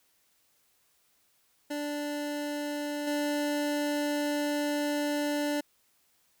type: tone with level steps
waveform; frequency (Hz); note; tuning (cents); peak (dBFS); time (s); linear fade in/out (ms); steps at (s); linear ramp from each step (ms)
25% pulse; 293.1; D4; -3; -28 / -24; 1.7-5.61; 10; 3.07; 5
effects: white hiss -69 dBFS RMS until 6.4 s